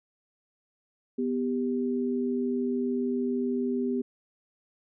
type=tone pair together; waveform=sine; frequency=248.1 / 394.9 Hz; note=B3 / G4; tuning=+8 / +13 cents; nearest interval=minor sixth; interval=805 cents; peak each=-27 / -30 dBFS; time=1.18-4.02 s; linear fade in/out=10 ms; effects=none